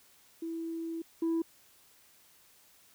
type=tone pair in turn; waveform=sine; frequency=329.6 / 329.6 Hz; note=E4 / E4; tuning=0 / 0 cents; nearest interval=unison; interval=0 cents; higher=neither; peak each=-34 / -25 dBFS; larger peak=second; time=0.42-1.02 / 1.22-1.42 s; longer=first; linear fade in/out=5 ms; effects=tanh soft clip ceiling -26 dBFS + white hiss -62 dBFS RMS until 2.94 s